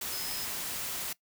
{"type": "tone in noise", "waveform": "sine", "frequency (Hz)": 5100, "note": "D#8", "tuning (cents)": 42, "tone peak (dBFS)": -39, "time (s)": [0.12, 0.45], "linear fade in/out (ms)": 5, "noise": "white", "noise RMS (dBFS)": -36, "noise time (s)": [0.01, 1.13], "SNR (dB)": -6, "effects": ["noise-tail reverb RT60 0.1 s tail -20 dB re dry"]}